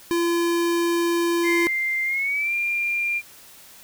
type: tone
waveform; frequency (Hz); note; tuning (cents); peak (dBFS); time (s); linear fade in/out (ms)
square; 341.1; F4; -41; -20; 0.11-1.67; 0
type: tone with pitch glide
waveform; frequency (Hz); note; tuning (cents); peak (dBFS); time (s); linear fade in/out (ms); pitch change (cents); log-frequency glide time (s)
sine; 2094 to 2392; C7 to D7; +1 to +31; -21; 1.43-3.22; 50; +230; 2.05-2.54
effects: white hiss -47 dBFS RMS until 3.83 s